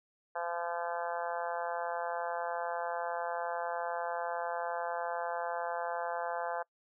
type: harmonic tone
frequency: 171.2 Hz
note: F3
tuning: 34 cents flat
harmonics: 3 / 4 / 5 / 6 / 7 / 8 / 9 / 10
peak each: -40 / -38 / -39 / -43 / -46 / -48 / -44 / -49 dBFS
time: 0.35-6.63 s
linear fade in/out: 10 ms
effects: noise-tail reverb RT60 0.1 s tail -25 dB re dry